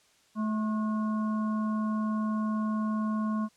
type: harmonic tone with a mistuned harmonic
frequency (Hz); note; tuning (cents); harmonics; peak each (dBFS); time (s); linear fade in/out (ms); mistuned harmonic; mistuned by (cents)
216.1; A3; -31; 1 / 3 / 5 / 7; -27 / -43 / -37 / -49; 0.35-3.49; 50; 7; -73
effects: white hiss -64 dBFS RMS until 3.56 s + low-pass 8000 Hz 12 dB/octave